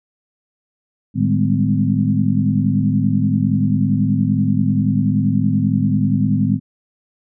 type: tone cluster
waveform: sine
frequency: 109.8 / 153.5 / 198.1 / 208.5 / 255.7 Hz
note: A2 / D#3 / G3 / G#3 / C4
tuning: -3 / -23 / +18 / +7 / -40 cents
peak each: -20 dBFS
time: 1.14-6.6 s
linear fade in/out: 50 ms
effects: none